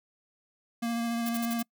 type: tone with vibrato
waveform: square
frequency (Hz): 233.1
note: A#3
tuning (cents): 0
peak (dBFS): -29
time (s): 0.82-1.63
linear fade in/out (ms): 10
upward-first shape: sine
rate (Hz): 14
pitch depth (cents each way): 14
type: noise bursts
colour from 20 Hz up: blue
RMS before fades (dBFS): -37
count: 5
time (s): 1.26-1.618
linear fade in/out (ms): 2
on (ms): 30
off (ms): 52
effects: noise-tail reverb RT60 0.1 s tail -26 dB re dry